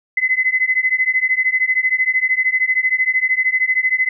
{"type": "beating tone pair", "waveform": "sine", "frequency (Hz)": [2027, 2040], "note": ["B6", "C7"], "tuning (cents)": [45, -44], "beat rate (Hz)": 13, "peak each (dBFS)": -17, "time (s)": [0.17, 4.09], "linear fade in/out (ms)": 5, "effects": []}